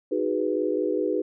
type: chord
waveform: sine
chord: G# minor seventh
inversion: second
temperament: equal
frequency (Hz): 311.1 / 370 / 415.3 / 493.9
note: D#4 / F#4 / G#4 / B4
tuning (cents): 0 / 0 / 0 / 0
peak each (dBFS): -28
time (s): 0.11-1.22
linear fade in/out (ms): 10
effects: none